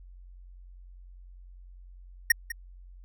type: tone with echo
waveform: square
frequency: 1864.7 Hz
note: A#6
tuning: in tune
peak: -16 dBFS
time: 2.3-2.32 s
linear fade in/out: 5 ms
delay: 200 ms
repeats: 1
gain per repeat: -15 dB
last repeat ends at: 2.52 s
effects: added 45 Hz sine -46 dBFS peak until 3.04 s